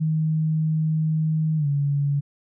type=tone with pitch glide; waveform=sine; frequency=157.2 to 142.5 Hz; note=D#3 to C#3; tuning=+18 to +48 cents; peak=-19 dBFS; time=0-2.21 s; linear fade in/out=20 ms; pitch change=-170 cents; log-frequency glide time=1.57-1.67 s; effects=none